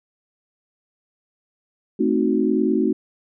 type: chord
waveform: sine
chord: A diminished seventh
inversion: none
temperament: equal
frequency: 220 / 261.6 / 311.1 / 370 Hz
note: A3 / C4 / Eb4 / Gb4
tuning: 0 / 0 / 0 / 0 cents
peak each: -22 dBFS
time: 1.99-2.93 s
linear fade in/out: 10 ms
effects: none